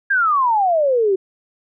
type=exponential sweep; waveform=sine; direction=down; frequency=1641 to 370 Hz; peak=-13 dBFS; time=0.1-1.16 s; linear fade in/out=10 ms; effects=none